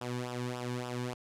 sawtooth tone with flanger, 123.47 Hz, B2, in tune, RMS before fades -37 dBFS, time 0.01-1.14 s, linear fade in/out 5 ms, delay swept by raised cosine 0.46 to 1.56 ms, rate 3.5 Hz, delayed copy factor -0.75, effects low-pass 10000 Hz 12 dB/octave

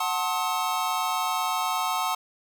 square chord, F# diminished seventh, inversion none, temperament just, 740 / 888 / 1065.6 / 1278.7 Hz, F#5 / A5 / C6 / Eb6, 0 / +16 / +31 / +47 cents, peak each -31 dBFS, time 0-2.15 s, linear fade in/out 5 ms, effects none

